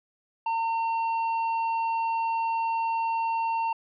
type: tone with hard clipping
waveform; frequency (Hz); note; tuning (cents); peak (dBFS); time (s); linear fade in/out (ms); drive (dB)
triangle; 910; A#5; -42; -26; 0.46-3.73; 5; 9
effects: resampled to 11025 Hz